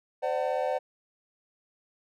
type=tone cluster; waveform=triangle; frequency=517 / 594 / 751 / 899 Hz; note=C5 / D5 / F#5 / A5; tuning=-21 / +20 / +26 / +37 cents; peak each=-28 / -29 / -30 / -36 dBFS; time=0.22-0.79 s; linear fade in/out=20 ms; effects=none

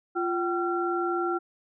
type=tone cluster; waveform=sine; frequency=348 / 768 / 1366 Hz; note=F4 / G5 / F6; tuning=-6 / -36 / -39 cents; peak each=-27 / -32 / -30 dBFS; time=0.15-1.39 s; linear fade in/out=20 ms; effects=none

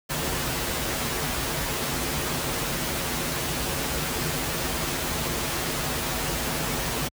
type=noise with comb filter; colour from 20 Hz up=pink; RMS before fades=-27 dBFS; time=0.09-7.09 s; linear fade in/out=20 ms; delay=10 ms; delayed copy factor=-0.65; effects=high-pass 60 Hz 12 dB/octave

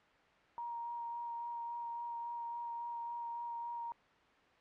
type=tone with vibrato; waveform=sine; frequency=941 Hz; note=A#5; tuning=16 cents sharp; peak=-39 dBFS; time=0.58-3.92 s; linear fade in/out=0 ms; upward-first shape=sine; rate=3.6 Hz; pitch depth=11 cents each way; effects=white hiss -65 dBFS RMS until 4.6 s + low-pass 2000 Hz 12 dB/octave

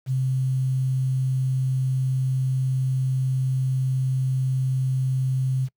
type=tone with quantisation; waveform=sine; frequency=130.81 Hz; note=C3; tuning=in tune; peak=-20 dBFS; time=0.06-5.69 s; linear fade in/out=50 ms; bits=8; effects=noise-tail reverb RT60 0.1 s tail -23 dB re dry

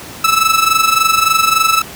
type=tone with amplitude modulation; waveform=sawtooth; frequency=1311 Hz; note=E6; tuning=10 cents flat; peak=-3 dBFS; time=0.24-1.82 s; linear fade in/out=5 ms; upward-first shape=sine; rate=23.5 Hz; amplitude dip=70%; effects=pink hiss -31 dBFS RMS until 1.95 s + high-pass 80 Hz 12 dB/octave

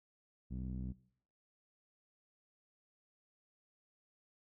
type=tone with low-pass filter; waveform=sawtooth; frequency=63.4 Hz; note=B1; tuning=46 cents sharp; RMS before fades=-42 dBFS; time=0.5-0.93 s; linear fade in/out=20 ms; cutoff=210 Hz; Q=2.4; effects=noise-tail reverb RT60 0.6 s tail -19 dB re dry

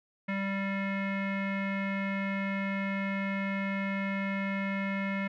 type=tone with low-pass filter; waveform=square; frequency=196 Hz; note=G3; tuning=in tune; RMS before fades=-32 dBFS; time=0.28-5.28 s; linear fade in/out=10 ms; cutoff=2100 Hz; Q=5.3; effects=none

